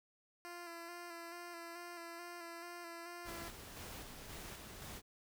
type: tone with vibrato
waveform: 10% pulse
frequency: 342.9 Hz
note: F4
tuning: 32 cents flat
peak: -39 dBFS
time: 0.45-3.48 s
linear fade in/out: 0 ms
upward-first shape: square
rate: 2.3 Hz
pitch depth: 26 cents each way
type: noise with tremolo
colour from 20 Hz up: pink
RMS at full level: -49 dBFS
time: 3.24-5.02 s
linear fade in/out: 50 ms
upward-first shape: square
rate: 1.9 Hz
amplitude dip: 30%
effects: none